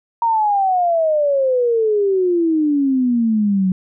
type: exponential sweep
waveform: sine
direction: down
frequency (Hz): 940 to 182.9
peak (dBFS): -13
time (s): 0.22-3.72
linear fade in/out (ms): 2
effects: none